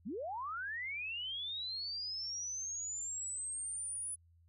sine linear sweep, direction up, 160.8 to 9960 Hz, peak -38 dBFS, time 0.05-4.16 s, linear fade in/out 20 ms, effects added 84 Hz sine -63 dBFS peak until 4.48 s

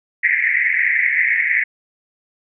white band-pass noise, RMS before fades -17 dBFS, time 0.23-1.64 s, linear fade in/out 10 ms, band 1800 to 2200 Hz, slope 96 dB/octave, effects none

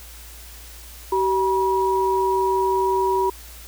sine tone pair together, 382.2 / 963.1 Hz, G4 / B5, -44 / -44 cents, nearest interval octave + major third, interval 1600 cents, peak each -20 dBFS, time 1.12-3.3 s, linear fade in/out 5 ms, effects added 58 Hz sine -41 dBFS peak until 3.67 s + white hiss -43 dBFS RMS until 3.67 s

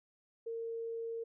sine tone, 458.1 Hz, A#4, 30 cents flat, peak -37 dBFS, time 0.46-1.24 s, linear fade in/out 10 ms, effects none

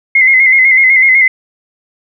sine tone with vibrato, 2093 Hz, C7, in tune, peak -4 dBFS, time 0.15-1.28 s, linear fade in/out 5 ms, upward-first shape square, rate 8 Hz, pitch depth 45 cents each way, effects none

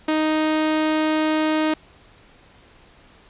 sawtooth tone, 311.1 Hz, D#4, in tune, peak -14 dBFS, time 0.08-1.74 s, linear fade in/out 5 ms, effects pink hiss -51 dBFS RMS until 3.29 s + resampled to 8000 Hz

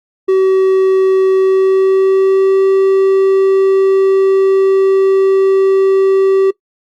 triangle tone with pitch glide, 380.3 to 386.1 Hz, F#4 to G4, +48 to -26 cents, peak -5 dBFS, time 0.28-6.51 s, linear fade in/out 10 ms, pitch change +26 cents, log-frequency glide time 1.34-2.62 s, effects noise-tail reverb RT60 0.1 s tail -20 dB re dry + Opus 48 kbps

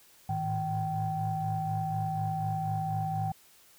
sine tone cluster, 107 / 111.1 / 158.9 / 771 Hz, A2 / A2 / D#3 / G5, -48 / +17 / +37 / -29 cents, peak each -35 / -38 / -33 / -31 dBFS, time 0.29-3.32 s, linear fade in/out 5 ms, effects tanh soft clip ceiling -21 dBFS + white hiss -59 dBFS RMS until 3.78 s

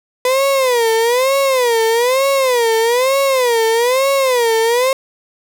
35% pulse tone with vibrato, 497 Hz, B4, 11 cents sharp, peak -10 dBFS, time 0.25-4.93 s, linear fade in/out 2 ms, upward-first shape sine, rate 1.1 Hz, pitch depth 180 cents each way, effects none

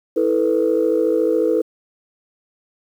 sine chord, E suspended fourth, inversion none, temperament equal with one note detuned, 325.8 / 440 / 493.9 Hz, E4 / A4 / B4, -20 / 0 / 0 cents, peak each -19 / -18 / -18 dBFS, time 0.16-1.62 s, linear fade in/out 10 ms, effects tanh soft clip ceiling -7 dBFS + 8-bit

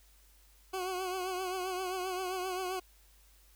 20% pulse tone with vibrato, 370 Hz, F#4, in tune, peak -29 dBFS, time 0.73-2.8 s, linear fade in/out 10 ms, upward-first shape triangle, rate 7.6 Hz, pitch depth 62 cents each way, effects added 50 Hz sine -61 dBFS peak until 3.55 s + white hiss -65 dBFS RMS until 3.55 s

